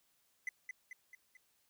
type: tone with echo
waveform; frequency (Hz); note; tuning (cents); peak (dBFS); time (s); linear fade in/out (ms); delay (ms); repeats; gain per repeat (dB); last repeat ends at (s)
triangle; 2022; B6; +40; -34; 0.47-0.49; 2; 220; 4; -5; 1.37
effects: white hiss -75 dBFS RMS until 1.69 s